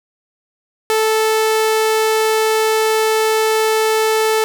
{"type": "tone", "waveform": "sawtooth", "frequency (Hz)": 438.5, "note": "A4", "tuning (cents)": -6, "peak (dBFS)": -9, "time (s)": [0.9, 4.44], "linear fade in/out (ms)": 0, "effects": ["7-bit"]}